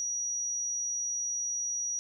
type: tone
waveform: sine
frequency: 5790 Hz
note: F#8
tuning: 38 cents flat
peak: -30 dBFS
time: 0-1.99 s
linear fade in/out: 0 ms
effects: none